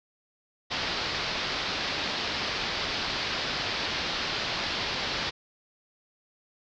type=low-pass noise; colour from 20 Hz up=white; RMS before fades=-31 dBFS; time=0.7-5.31 s; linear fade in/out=20 ms; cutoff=5000 Hz; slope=48 dB/octave; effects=none